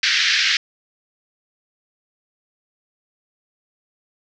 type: band-pass noise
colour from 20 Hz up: pink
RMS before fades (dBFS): -18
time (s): 0.03-0.57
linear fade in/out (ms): 2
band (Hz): 1600 to 5600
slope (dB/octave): 48
effects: none